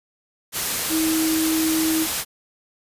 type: tone in noise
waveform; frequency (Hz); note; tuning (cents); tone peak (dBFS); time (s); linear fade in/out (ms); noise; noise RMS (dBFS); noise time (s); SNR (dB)
sine; 319.3; D#4; +45; -19; 0.89-2.07; 50; white; -24; 0.52-2.25; +2
effects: resampled to 32000 Hz